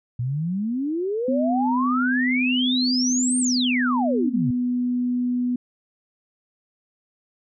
sine exponential two-way sweep, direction up then down, 116.54 to 9030 to 116.54 Hz, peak -22 dBFS, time 0.19-4.51 s, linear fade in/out 5 ms, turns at 3.39 s
sine tone with pitch glide, 252.3 to 246.8 Hz, B3 to B3, +37 to -1 cents, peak -20 dBFS, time 1.28-5.56 s, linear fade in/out 5 ms, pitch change -38 cents, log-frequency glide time 2.78-4.65 s
effects none

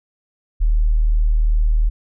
sine tone, 38.7 Hz, D#1, 9 cents flat, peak -12 dBFS, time 0.6-1.9 s, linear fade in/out 20 ms, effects none

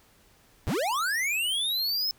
square linear sweep, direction up, 52.8 to 5274 Hz, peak -26 dBFS, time 0.67-2.11 s, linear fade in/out 0 ms, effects pink hiss -60 dBFS RMS until 2.18 s

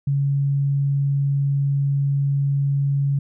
sine tone, 139.9 Hz, C#3, 16 cents sharp, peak -17 dBFS, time 0.07-3.19 s, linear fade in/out 5 ms, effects none

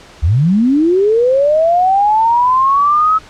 sine linear sweep, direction up, 66 to 1297 Hz, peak -8 dBFS, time 0.22-3.19 s, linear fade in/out 20 ms, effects pink hiss -39 dBFS RMS until 3.29 s + low-pass 6000 Hz 12 dB/octave

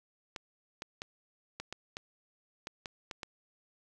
clicks, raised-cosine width 0.2 ms, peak -22 dBFS, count 10, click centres 0.362 / 0.821 / 1.019 / 1.6 / 1.726 / 1.969 / 2.671 / 2.858 / 3.112 / 3.232 s, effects none

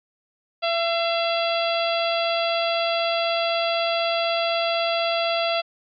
harmonic tone with a mistuned harmonic, 673 Hz, E5, 36 cents sharp, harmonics 1 / 2 / 3 / 4 / 5 / 6 / 7, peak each -22 / -29 / -34 / -29 / -29 / -35 / -33 dBFS, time 0.62-5.62 s, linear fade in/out 20 ms, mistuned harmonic 3, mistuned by +32 cents, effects MP3 96 kbps

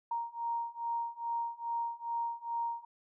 sine beating tone pair, 932.3 / 934.7 Hz, A#5 / A#5, 0 / +4 cents, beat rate 2.4 Hz, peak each -37 / -36 dBFS, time 0.11-2.85 s, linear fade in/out 5 ms, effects none

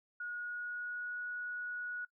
sine tone with pitch glide, 1447 to 1461.3 Hz, F#6 to F#6, -39 to -22 cents, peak -38 dBFS, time 0.2-2.05 s, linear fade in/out 5 ms, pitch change +17 cents, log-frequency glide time 0.37-1.21 s, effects noise-tail reverb RT60 0.1 s tail -20 dB re dry

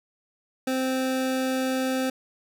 25% pulse tone, 260.6 Hz, C4, 7 cents flat, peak -20 dBFS, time 0.67-2.1 s, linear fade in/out 5 ms, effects none

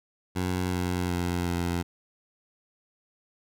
15% pulse tone with pitch steps, 91.2 / 89.7 / 88 / 86.9 Hz, F#2 / F2 / F2 / F2, -24 / +47 / +14 / -8 cents, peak -20 dBFS, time 0.35-1.83 s, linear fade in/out 20 ms, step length 370 ms, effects none

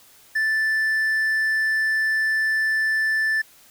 triangle tone, 1760 Hz, A6, in tune, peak -17 dBFS, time 0.35-3.42 s, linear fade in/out 10 ms, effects white hiss -52 dBFS RMS until 3.7 s

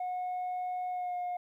sine tone with pitch glide, 728 to 715.9 Hz, F#5 to F5, -28 to +43 cents, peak -30 dBFS, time 0-1.37 s, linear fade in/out 5 ms, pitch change -29 cents, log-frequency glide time 0.9-1.15 s, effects tanh soft clip ceiling -31 dBFS + 12-bit

